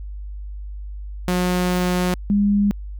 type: tone pair in turn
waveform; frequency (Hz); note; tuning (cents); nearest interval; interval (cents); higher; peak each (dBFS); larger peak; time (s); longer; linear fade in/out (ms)
sawtooth / sine; 180.2 / 203.3; F#3 / G#3; -45 / -37; major second; 208; second; -14; neither; 1.28-2.14 / 2.3-2.71; first; 0
effects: added 50 Hz sine -29 dBFS peak until 2.99 s